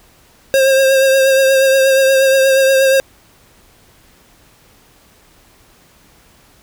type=tone with vibrato; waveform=square; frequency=535 Hz; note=C5; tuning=38 cents sharp; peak=-9 dBFS; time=0.54-3 s; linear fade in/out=0 ms; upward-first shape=triangle; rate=8.4 Hz; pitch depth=30 cents each way; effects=pink hiss -49 dBFS RMS until 6.62 s